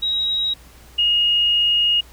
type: tone pair in turn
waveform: sine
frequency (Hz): 3823 / 2864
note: A#7 / F7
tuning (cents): +43 / +43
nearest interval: perfect fourth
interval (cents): 500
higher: first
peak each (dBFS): -18 / -14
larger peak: second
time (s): 0.02-0.54 / 0.98-2.01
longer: second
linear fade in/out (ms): 10
effects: added 60 Hz sine -45 dBFS peak until 2.12 s + pink hiss -48 dBFS RMS until 2.12 s